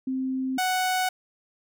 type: tone pair in turn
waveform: sine / sawtooth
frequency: 261.6 / 741.6 Hz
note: C4 / F#5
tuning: 0 / +4 cents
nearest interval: octave + tritone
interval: 1804 cents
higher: second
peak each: -25 / -19 dBFS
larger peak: second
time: 0.07-0.58 / 0.58-1.09 s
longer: neither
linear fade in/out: 5 ms
effects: none